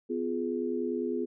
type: chord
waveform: sine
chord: F diminished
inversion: second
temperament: just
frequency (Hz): 251.4 / 349.2 / 419.1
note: Cb4 / F4 / Ab4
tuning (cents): +31 / 0 / +16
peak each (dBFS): -33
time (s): 0.09-1.26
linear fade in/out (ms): 20
effects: none